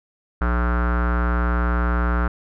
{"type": "tone with low-pass filter", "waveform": "square", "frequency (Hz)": 60, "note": "B1", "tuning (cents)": -49, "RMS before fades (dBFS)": -20, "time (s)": [0.41, 2.28], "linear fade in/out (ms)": 5, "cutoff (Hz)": 1400, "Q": 5.6, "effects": []}